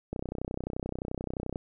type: click train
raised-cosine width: 2 ms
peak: -20 dBFS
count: 46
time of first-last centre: 0.13-1.559 s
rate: 31.5 Hz
effects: none